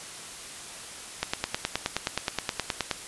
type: click train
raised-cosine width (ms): 0.2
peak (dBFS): -8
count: 17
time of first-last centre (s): 1.23-2.912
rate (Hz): 9.51
effects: white hiss -41 dBFS RMS until 3.07 s + resampled to 24000 Hz